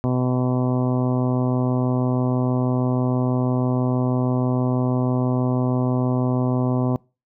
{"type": "harmonic tone", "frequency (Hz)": 126.2, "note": "B2", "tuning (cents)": 38, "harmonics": [1, 2, 3, 4, 5, 6, 7, 8, 9], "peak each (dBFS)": [-21, -22, -29, -32, -31, -36, -38, -36, -40], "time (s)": [0.04, 6.96], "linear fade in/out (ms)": 0, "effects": ["noise-tail reverb RT60 0.3 s tail -24 dB re dry"]}